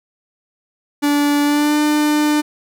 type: tone with pitch glide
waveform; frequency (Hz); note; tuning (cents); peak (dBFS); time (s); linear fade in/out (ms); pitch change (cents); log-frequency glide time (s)
45% pulse; 290 to 299.4; D4 to D4; -22 to +33; -13; 1.02-2.42; 20; +55; 1.43-1.77
effects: none